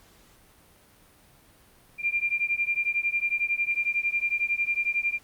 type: beating tone pair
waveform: sine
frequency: 2382 / 2393 Hz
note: D7 / D7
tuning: +24 / +32 cents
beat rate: 11 Hz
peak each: -27 dBFS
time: 1.98-5.19 s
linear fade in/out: 50 ms
effects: pink hiss -57 dBFS RMS until 5.23 s + Opus 48 kbps